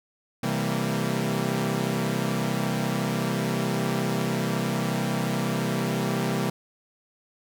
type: chord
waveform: sawtooth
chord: C dominant seventh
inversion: none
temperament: equal with one note detuned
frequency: 130.81 / 164.81 / 196 / 230.1 Hz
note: C3 / E3 / G3 / Bb3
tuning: 0 / 0 / 0 / -22 cents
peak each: -26 dBFS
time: 0.43-6.5 s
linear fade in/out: 5 ms
effects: none